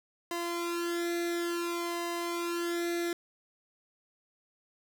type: tone with flanger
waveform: sawtooth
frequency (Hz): 343.3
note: F4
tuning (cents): -30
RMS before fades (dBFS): -33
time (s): 0.31-3.13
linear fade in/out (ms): 2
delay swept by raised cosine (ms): 1.9 to 2.41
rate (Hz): 0.57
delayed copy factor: +0.9
effects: none